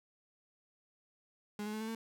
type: tone with pitch steps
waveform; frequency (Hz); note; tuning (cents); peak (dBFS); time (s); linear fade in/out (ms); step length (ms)
35% pulse; 207.7 / 212.1 / 216.5 / 221.1 / 225.7; G#3 / G#3 / A3 / A3 / A3; 0 / +37 / -28 / +9 / +44; -36; 1.59-1.95; 2; 72
effects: none